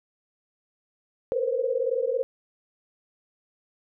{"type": "tone cluster", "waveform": "sine", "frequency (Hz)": [446.6, 471.4, 515, 533], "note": ["A4", "A#4", "C5", "C5"], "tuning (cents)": [26, 19, -28, 32], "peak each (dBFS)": [-36, -27, -27, -30], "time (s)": [1.32, 2.23], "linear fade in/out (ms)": 0, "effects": []}